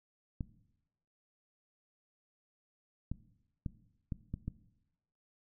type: clicks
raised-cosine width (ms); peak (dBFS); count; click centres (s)
5; -24; 6; 0.408 / 3.116 / 3.662 / 4.122 / 4.34 / 4.48
effects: noise-tail reverb RT60 0.9 s tail -17 dB re dry